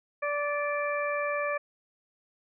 harmonic tone with a mistuned harmonic, 582 Hz, D5, 16 cents flat, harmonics 1 / 2 / 3 / 4, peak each -30 / -33 / -35 / -36 dBFS, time 0.22-1.58 s, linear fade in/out 10 ms, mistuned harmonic 4, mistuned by +18 cents, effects none

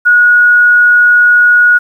sine tone, 1453 Hz, F#6, 32 cents flat, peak -3 dBFS, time 0.05-1.79 s, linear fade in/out 20 ms, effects 7-bit

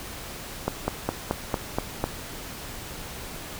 slowing click train, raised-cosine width 1 ms, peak -9 dBFS, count 7, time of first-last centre 0.68-2.04 s, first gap 200 ms, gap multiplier 1.05, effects pink hiss -38 dBFS RMS until 3.59 s

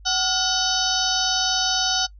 harmonic tone with a mistuned harmonic, 754 Hz, F#5, 32 cents sharp, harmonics 1 / 2 / 4 / 5 / 6 / 7 / 8, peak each -27 / -27 / -27 / -27 / -27 / -27 / -27 dBFS, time 0.05-2.07 s, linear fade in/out 20 ms, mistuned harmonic 2, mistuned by -92 cents, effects noise-tail reverb RT60 0.1 s tail -23 dB re dry + added 50 Hz sine -42 dBFS peak until 2.19 s

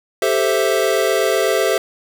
square chord, A minor seventh, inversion third, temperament equal, 392 / 440 / 523.3 / 659.3 Hz, G4 / A4 / C5 / E5, 0 / 0 / 0 / 0 cents, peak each -21 dBFS, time 0.22-1.78 s, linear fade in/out 2 ms, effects none

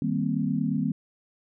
sine chord, C minor seventh, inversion first, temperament equal, 155.56 / 196 / 233.1 / 261.6 Hz, Eb3 / G3 / Bb3 / C4, 0 / 0 / 0 / 0 cents, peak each -29 dBFS, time 0.02-0.92 s, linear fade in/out 2 ms, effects none

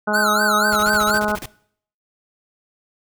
harmonic tone, 210.4 Hz, G#3, 23 cents sharp, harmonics 1 / 2 / 3 / 4 / 5 / 6 / 7, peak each -24 / -27 / -24 / -25 / -30 / -28 / -24 dBFS, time 0.07-1.36 s, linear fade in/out 10 ms
square tone with vibrato, 1396.9 Hz, F6, in tune, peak -18 dBFS, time 0.13-1.2 s, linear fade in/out 20 ms, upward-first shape sine, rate 4.1 Hz, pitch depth 180 cents each way
pink noise bursts, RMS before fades -31 dBFS, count 11, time 0.72-1.457 s, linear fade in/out 0 ms, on 37 ms, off 33 ms
effects noise-tail reverb RT60 0.6 s tail -20 dB re dry

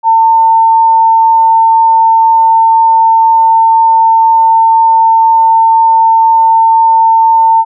sine tone, 901 Hz, A5, 41 cents sharp, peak -3 dBFS, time 0.03-7.65 s, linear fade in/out 50 ms, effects none

